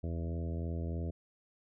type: harmonic tone with a mistuned harmonic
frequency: 83.2 Hz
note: E2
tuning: 17 cents sharp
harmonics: 1 / 2 / 3 / 4 / 5 / 6 / 7 / 8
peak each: -35 / -41 / -45 / -47 / -49 / -51 / -52 / -53 dBFS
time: 0.03-1.11 s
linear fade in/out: 10 ms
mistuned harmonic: 1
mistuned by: -30 cents
effects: none